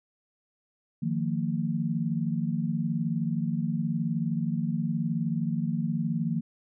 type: chord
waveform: sine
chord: Eb suspended second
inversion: none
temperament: equal with one note detuned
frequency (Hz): 155.56 / 174.61 / 228.3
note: Eb3 / F3 / Bb3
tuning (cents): 0 / 0 / -36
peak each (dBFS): -30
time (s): 1.02-6.41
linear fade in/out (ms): 10
effects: none